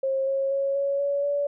sine tone with pitch steps, 536 / 543.2 / 550.4 / 557.8 / 565.3 / 572.8 Hz, C5 / C#5 / C#5 / C#5 / C#5 / D5, +42 / -35 / -12 / +11 / +34 / -43 cents, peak -22 dBFS, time 0.03-1.47 s, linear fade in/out 5 ms, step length 240 ms, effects none

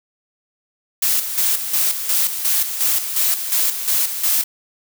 blue noise with tremolo, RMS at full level -17 dBFS, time 1.02-4.44 s, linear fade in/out 5 ms, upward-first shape square, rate 2.8 Hz, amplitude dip 60%, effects none

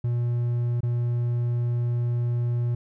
triangle tone with dropouts, 120 Hz, B2, 49 cents flat, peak -20 dBFS, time 0.04-2.75 s, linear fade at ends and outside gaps 5 ms, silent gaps 0.807-0.831 s, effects none

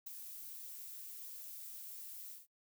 violet noise with ADSR envelope, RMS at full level -43 dBFS, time 0.06-2.47 s, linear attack 12 ms, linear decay 6 ms, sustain -6 dB, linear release 160 ms, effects noise-tail reverb RT60 0.1 s tail -22 dB re dry

